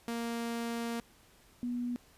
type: tone pair in turn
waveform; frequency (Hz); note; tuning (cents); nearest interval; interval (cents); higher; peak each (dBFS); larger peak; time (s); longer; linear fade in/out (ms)
sawtooth / sine; 233.1 / 243.3; A#3 / B3; 0 / -26; minor second; 74; second; -30 / -32; first; 0.08-1 / 1.63-1.96; first; 0
effects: pink hiss -62 dBFS RMS until 2.17 s + resampled to 32000 Hz